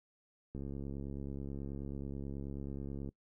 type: click train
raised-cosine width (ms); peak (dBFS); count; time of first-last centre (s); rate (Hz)
3; -30; 177; 0.55-3.09; 69.3
effects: noise-tail reverb RT60 0.1 s tail -23 dB re dry